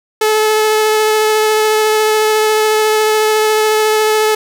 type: tone with vibrato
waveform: sawtooth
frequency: 431.6 Hz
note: A4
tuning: 33 cents flat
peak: -6 dBFS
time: 0.21-4.35 s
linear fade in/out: 5 ms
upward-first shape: triangle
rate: 14 Hz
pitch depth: 12 cents each way
effects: none